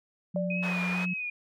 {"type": "tone with pitch glide", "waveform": "sine", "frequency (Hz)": [179.2, 180.34], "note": ["F3", "F#3"], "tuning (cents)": [45, -44], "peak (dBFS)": -29, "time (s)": [0.34, 1.14], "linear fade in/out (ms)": 10, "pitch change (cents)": 11, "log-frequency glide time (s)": [0.86, 0.96]}
{"type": "tone with exponential decay", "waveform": "sine", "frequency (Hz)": 587.3, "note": "D5", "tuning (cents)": 0, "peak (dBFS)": -27, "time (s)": [0.36, 1.1], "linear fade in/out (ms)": 1, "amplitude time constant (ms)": 160}
{"type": "tone with vibrato", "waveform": "sine", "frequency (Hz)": 2489, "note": "D#7", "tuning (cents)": 0, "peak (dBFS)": -31, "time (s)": [0.5, 1.3], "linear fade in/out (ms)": 5, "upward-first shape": "sine", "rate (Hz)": 2.1, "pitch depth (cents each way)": 54}
{"type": "band-pass noise", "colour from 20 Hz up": "white", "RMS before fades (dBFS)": -38, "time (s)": [0.62, 1.06], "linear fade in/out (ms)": 20, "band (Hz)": [500, 1700], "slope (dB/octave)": 12}
{"effects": []}